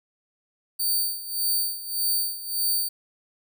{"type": "tone with tremolo", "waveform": "5% pulse", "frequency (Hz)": 4590, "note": "D8", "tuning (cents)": -40, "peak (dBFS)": -14, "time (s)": [0.79, 2.89], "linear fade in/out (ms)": 10, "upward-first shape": "sine", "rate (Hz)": 1.7, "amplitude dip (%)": 80, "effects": []}